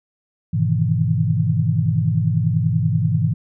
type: chord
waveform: sine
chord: E major seventh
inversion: first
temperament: just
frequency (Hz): 103.01 / 123.61 / 154.51 / 164.81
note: G#2 / B2 / D#3 / E3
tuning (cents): -14 / +2 / -12 / 0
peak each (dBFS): -21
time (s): 0.53-3.34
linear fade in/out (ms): 10
effects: none